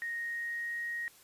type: tone with pitch glide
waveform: sine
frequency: 1864.7 to 1878.8 Hz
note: A#6 to A#6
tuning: 0 to +13 cents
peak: -34 dBFS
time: 0.02-1.08 s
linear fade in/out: 0 ms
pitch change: +13 cents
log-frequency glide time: 0.13-0.83 s
effects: white hiss -59 dBFS RMS until 1.23 s + resampled to 32000 Hz